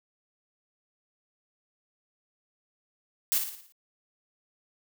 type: noise with echo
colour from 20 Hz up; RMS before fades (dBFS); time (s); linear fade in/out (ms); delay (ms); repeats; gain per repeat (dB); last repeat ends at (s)
blue; -25; 3.32-3.38; 0; 57; 6; -6; 3.722
effects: none